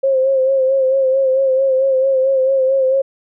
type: tone with vibrato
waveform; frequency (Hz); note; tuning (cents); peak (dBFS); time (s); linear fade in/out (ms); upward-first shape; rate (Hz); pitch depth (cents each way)
sine; 531; C5; +25; -11; 0.03-3.02; 10; sine; 4.5; 41
effects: none